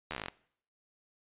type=slowing click train; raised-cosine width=0.3 ms; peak=-20 dBFS; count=11; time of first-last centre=0.11-0.284 s; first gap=12 ms; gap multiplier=1.08; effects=noise-tail reverb RT60 0.6 s tail -21 dB re dry + resampled to 8000 Hz